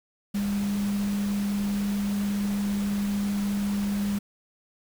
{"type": "tone in noise", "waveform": "sine", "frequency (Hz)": 202.3, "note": "G#3", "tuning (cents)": -45, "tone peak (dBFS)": -24, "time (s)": [0.34, 4.19], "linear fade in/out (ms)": 10, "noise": "pink", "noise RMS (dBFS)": -39, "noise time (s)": [0.34, 4.19], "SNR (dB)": 12, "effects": []}